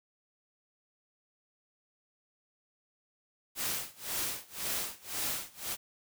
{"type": "noise with tremolo", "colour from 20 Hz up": "white", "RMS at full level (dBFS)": -33, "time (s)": [3.55, 5.77], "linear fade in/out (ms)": 50, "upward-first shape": "sine", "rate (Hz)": 1.9, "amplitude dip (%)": 95, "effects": []}